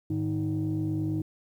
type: tone cluster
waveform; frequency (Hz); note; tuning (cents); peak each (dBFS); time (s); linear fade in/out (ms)
sine; 104.6 / 153.6 / 314.1; G#2 / D#3 / D#4; +13 / -22 / +16; -30 / -31 / -28; 0.1-1.22; 5
effects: tanh soft clip ceiling -21 dBFS + 10-bit